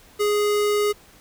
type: tone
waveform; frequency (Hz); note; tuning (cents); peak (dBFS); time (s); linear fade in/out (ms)
square; 415.3; G#4; 0; -19; 0.19-0.93; 20
effects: pink hiss -51 dBFS RMS until 1.2 s